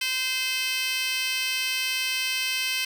15% pulse tone with high-pass filter, 517 Hz, C5, 21 cents flat, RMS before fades -27 dBFS, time 0.01-2.85 s, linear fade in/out 5 ms, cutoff 3000 Hz, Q 6, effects none

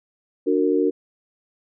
sine chord, D augmented, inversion none, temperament just, 293.7 / 367.1 / 458.9 Hz, D4 / F#4 / A#4, 0 / -14 / -27 cents, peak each -21 dBFS, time 0.46-0.91 s, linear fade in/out 20 ms, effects none

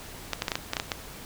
clicks, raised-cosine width 0.2 ms, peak -9 dBFS, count 9, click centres 0.333 / 0.421 / 0.482 / 0.518 / 0.555 / 0.734 / 0.768 / 0.799 / 0.918 s, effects pink hiss -43 dBFS RMS until 1.25 s

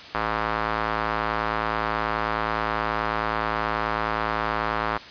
square tone with band-pass filter, 54.7 Hz, A1, 9 cents flat, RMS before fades -26 dBFS, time 0.14-4.98 s, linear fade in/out 10 ms, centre 1200 Hz, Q 1.7, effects white hiss -41 dBFS RMS until 5.1 s + resampled to 11025 Hz

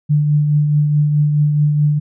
sine tone with tremolo, 148.5 Hz, D3, 20 cents sharp, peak -9 dBFS, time 0.09-2 s, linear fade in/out 20 ms, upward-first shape triangle, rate 4.7 Hz, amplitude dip 40%, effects none

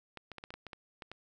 clicks, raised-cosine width 0.3 ms, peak -28 dBFS, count 10, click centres 0.173 / 0.317 / 0.383 / 0.439 / 0.505 / 0.54 / 0.667 / 0.732 / 1.022 / 1.116 s, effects none

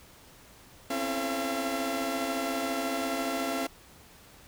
sawtooth tone cluster, 255.9 / 270.2 / 334.3 / 439.4 / 681 Hz, C4 / C#4 / E4 / A4 / F5, -38 / -44 / +24 / -2 / -44 cents, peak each -37 / -29 / -35 / -36 / -29 dBFS, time 0.9-3.67 s, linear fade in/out 5 ms, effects pink hiss -54 dBFS RMS until 4.47 s

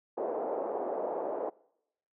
pink band-pass noise, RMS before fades -34 dBFS, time 0.17-1.5 s, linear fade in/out 10 ms, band 400 to 750 Hz, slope 24 dB/octave, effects noise-tail reverb RT60 0.8 s tail -24 dB re dry

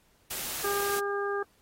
white noise, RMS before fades -35 dBFS, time 0.3-1 s, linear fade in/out 10 ms
harmonic tone, 402.7 Hz, G4, 47 cents sharp, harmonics 1 / 2 / 3 / 4, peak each -30 / -38 / -35 / -36 dBFS, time 0.64-1.43 s, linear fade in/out 5 ms
effects pink hiss -66 dBFS RMS until 1.61 s + AAC 48 kbps

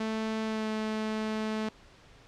sawtooth tone with pitch glide, 220 to 217.2 Hz, A3 to A3, 0 to -22 cents, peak -26 dBFS, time 0-1.69 s, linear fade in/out 5 ms, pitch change -22 cents, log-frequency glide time 0.44-0.68 s, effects pink hiss -56 dBFS RMS until 2.27 s + low-pass 5000 Hz 12 dB/octave

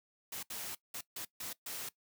white noise bursts at uneven times, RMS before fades -42 dBFS, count 6, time 0.32-0.43 / 0.5-0.75 / 0.94-1.01 / 1.16-1.25 / 1.4-1.53 / 1.66-1.89 s, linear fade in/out 5 ms, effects noise-tail reverb RT60 0.1 s tail -19 dB re dry + high-pass 80 Hz 12 dB/octave

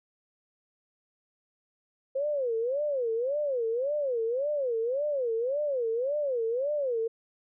sine tone with vibrato, 518 Hz, C5, 17 cents flat, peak -26 dBFS, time 2.15-7.08 s, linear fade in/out 10 ms, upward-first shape sine, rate 1.8 Hz, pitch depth 250 cents each way, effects none

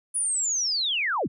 sine linear sweep, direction down, 9956 to 61.1 Hz, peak -23 dBFS, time 0.14-1.28 s, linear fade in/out 20 ms, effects none

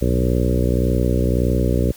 harmonic tone with a mistuned harmonic, 61.74 Hz, B1, in tune, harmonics 1 / 2 / 3 / 4 / 5 / 6 / 7 / 8 / 9, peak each -19 / -22 / -24 / -25 / -26 / -27 / -27 / -28 / -29 dBFS, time 0.01-1.92 s, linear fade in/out 10 ms, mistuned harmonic 1, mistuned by +79 cents, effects white hiss -44 dBFS RMS until 1.96 s

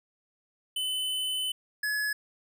square tone pair in turn, 3024 / 1697.2 Hz, F#7 / G#6, +37 / +37 cents, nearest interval minor seventh, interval 1000 cents, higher first, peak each -29 / -28 dBFS, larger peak second, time 0.76-1.52 / 1.83-2.13 s, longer first, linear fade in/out 5 ms, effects none

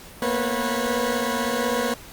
20% pulse tone cluster, 229.6 / 245.5 / 489.6 / 545 Hz, A#3 / B3 / B4 / C#5, -26 / -10 / -15 / -29 cents, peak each -23 dBFS, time 0.22-1.94 s, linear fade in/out 2 ms, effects pink hiss -43 dBFS RMS until 2.12 s + Opus 48 kbps

